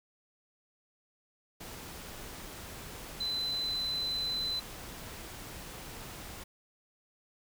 sine tone in noise, 4028 Hz, B7, 33 cents sharp, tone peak -31 dBFS, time 3.2-4.6 s, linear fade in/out 10 ms, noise pink, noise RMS -45 dBFS, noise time 1.6-6.44 s, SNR +11 dB, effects none

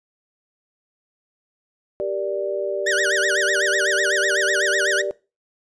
sine chord, G minor, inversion none, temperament just, 392 / 470.4 / 588 Hz, G4 / Bb4 / D5, 0 / +16 / +2 cents, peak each -26 / -30 / -24 dBFS, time 2-5.11 s, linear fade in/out 0 ms
40% pulse tone with vibrato, 1658 Hz, G#6, 3 cents flat, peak -18 dBFS, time 2.86-5.02 s, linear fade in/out 10 ms, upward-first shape sine, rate 8 Hz, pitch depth 250 cents each way
effects noise-tail reverb RT60 0.3 s tail -21 dB re dry + resampled to 22050 Hz

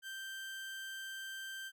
30% pulse tone, 1566 Hz, G6, 2 cents flat, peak -40 dBFS, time 0.02-1.72 s, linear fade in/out 50 ms, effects none

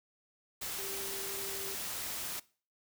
sine tone in noise, 392 Hz, G4, in tune, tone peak -45 dBFS, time 0.78-1.75 s, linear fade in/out 10 ms, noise white, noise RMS -39 dBFS, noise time 0.61-2.4 s, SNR -9 dB, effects noise-tail reverb RT60 0.4 s tail -21 dB re dry

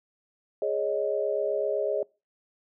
sine chord, Ab suspended fourth, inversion none, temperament equal, 415.3 / 554.4 / 622.3 Hz, Ab4 / Db5 / Eb5, 0 / 0 / 0 cents, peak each -29 dBFS, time 0.62-2.03 s, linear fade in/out 2 ms, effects noise-tail reverb RT60 0.3 s tail -25 dB re dry

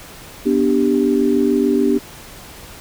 sine chord, G major, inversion first, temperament equal, 246.9 / 293.7 / 392 Hz, B3 / D4 / G4, 0 / 0 / 0 cents, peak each -17 dBFS, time 0.45-1.99 s, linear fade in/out 20 ms, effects pink hiss -38 dBFS RMS until 2.8 s

